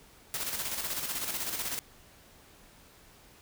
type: noise with tremolo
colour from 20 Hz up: white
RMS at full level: -33 dBFS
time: 0.34-1.79 s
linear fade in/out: 0 ms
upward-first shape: square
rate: 16 Hz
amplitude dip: 45%
effects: pink hiss -57 dBFS RMS until 3.41 s